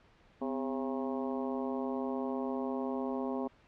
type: harmonic tone with a mistuned harmonic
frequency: 135.3 Hz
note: C#3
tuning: 42 cents flat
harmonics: 2 / 3 / 4 / 5 / 6 / 7 / 8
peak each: -35 / -39 / -41 / -43 / -45 / -46 / -47 dBFS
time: 0.41-3.48 s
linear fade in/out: 10 ms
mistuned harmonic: 2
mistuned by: -94 cents
effects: pink hiss -63 dBFS RMS until 3.67 s + low-pass 3000 Hz 12 dB/octave